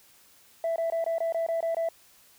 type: tone bursts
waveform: sine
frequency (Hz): 662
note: E5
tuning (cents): +7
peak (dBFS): -23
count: 9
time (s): 0.64-1.888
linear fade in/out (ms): 2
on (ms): 120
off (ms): 21
effects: tanh soft clip ceiling -23 dBFS + white hiss -58 dBFS RMS until 2.38 s